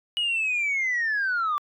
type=linear sweep; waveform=sine; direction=down; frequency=2926 to 1153 Hz; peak=-21 dBFS; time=0.17-1.58 s; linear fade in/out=0 ms; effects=tanh soft clip ceiling -20 dBFS